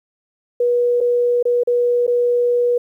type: tone with dropouts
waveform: sine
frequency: 484.4 Hz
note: B4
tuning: 34 cents flat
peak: -13 dBFS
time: 0.6-2.78 s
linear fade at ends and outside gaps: 5 ms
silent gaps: 1.005-1.01 / 1.428-1.453 / 1.635-1.673 / 2.067-2.077 s
effects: 9-bit